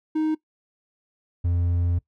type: tone pair in turn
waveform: triangle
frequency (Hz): 312 / 86.97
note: D#4 / F2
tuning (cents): +5 / -7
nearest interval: octave + minor seventh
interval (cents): 2212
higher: first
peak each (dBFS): -18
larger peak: neither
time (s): 0.15-0.35 / 1.44-1.99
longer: second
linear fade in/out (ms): 10
effects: noise-tail reverb RT60 0.1 s tail -20 dB re dry